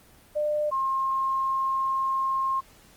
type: tone pair in turn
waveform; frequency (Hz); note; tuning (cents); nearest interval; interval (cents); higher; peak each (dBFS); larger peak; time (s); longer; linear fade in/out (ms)
sine; 599 / 1067.3; D5 / C6; +34 / +34; minor seventh; 1000; second; -23; neither; 0.35-0.71 / 0.71-2.61; second; 20
effects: pink hiss -55 dBFS RMS until 2.96 s + Opus 24 kbps

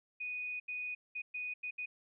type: tone bursts at uneven times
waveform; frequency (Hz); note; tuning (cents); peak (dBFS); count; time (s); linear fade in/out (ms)
sine; 2481; D#7; -6; -37; 6; 0.2-0.6 / 0.68-0.95 / 1.15-1.22 / 1.34-1.54 / 1.63-1.71 / 1.78-1.86; 10
effects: none

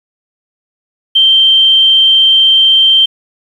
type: tone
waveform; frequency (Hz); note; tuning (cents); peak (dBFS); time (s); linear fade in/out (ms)
sine; 3136; G7; 0; -4; 1.15-3.06; 10
effects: 7-bit

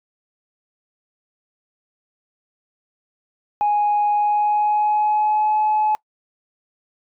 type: tone with pitch glide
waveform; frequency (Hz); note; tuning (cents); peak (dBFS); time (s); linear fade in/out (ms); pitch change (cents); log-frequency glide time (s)
sine; 830.6 to 854.4; G#5 to G#5; 0 to +49; -14; 3.61-5.95; 0; +49; 4.13-5.57
effects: noise-tail reverb RT60 0.1 s tail -25 dB re dry + tanh soft clip ceiling -12 dBFS

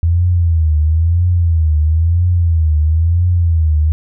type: tone with vibrato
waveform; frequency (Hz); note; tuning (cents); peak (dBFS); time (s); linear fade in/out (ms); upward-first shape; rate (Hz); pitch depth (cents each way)
sine; 82.4; E2; 0; -9; 0.03-3.92; 0; triangle; 1; 150
effects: none

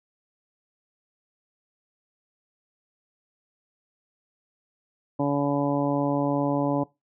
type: harmonic tone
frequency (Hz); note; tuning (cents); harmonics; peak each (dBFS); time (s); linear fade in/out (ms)
142.5; C#3; +48; 1 / 2 / 3 / 4 / 5 / 6 / 7; -29 / -24 / -34 / -28 / -35 / -33 / -35; 5.19-6.84; 10
effects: noise-tail reverb RT60 0.2 s tail -20 dB re dry

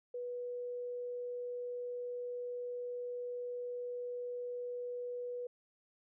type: tone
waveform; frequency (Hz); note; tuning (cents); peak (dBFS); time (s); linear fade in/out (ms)
sine; 489.4; B4; -16; -38; 0.14-5.47; 5
effects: none

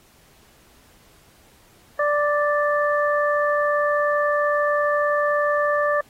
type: harmonic tone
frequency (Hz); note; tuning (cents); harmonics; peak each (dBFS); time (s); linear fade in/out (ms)
587.3; D5; 0; 1 / 2 / 3; -20 / -23 / -25; 1.99-6.01; 5
effects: pink hiss -55 dBFS RMS until 6.09 s + AAC 48 kbps

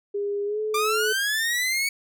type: tone with pitch glide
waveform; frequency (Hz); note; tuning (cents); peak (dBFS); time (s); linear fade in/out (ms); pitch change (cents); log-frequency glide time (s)
sine; 406.1 to 430; G#4 to A4; -39 to -40; -24; 0.14-1.13; 10; +99; 0.45-0.6
type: linear sweep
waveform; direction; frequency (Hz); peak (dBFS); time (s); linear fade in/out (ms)
sawtooth; up; 1173 to 2244; -19; 0.74-1.89; 5
effects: none

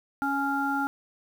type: harmonic tone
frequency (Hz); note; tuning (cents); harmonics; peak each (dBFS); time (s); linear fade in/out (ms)
278.3; C#4; +7; 1 / 3 / 5; -29 / -29 / -29; 0.22-0.87; 0
effects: 8-bit

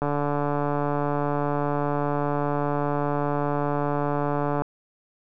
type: click train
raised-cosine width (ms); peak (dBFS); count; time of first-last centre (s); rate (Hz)
1; -12; 668; 0.02-4.62; 145
effects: none

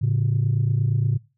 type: tone pair together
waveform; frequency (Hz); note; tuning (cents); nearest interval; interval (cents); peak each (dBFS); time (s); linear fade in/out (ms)
sine; 110.01 / 138.6; A2 / C#3; 0 / 0; major third; 400; -19 / -20; 0.01-1.18; 20
effects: noise-tail reverb RT60 0.3 s tail -22 dB re dry + tanh soft clip ceiling -13 dBFS

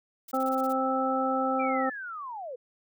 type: noise bursts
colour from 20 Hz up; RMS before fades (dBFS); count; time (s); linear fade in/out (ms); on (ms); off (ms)
blue; -46; 8; 0.28-0.728; 5; 35; 24
type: harmonic tone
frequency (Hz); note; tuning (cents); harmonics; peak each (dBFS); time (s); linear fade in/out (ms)
262.9; C4; +8; 1 / 2 / 3 / 5; -30 / -30 / -30 / -30; 0.33-1.9; 10
type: linear sweep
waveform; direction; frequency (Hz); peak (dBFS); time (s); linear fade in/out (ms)
sine; down; 2387 to 466.2; -35; 1.59-2.56; 10
effects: none

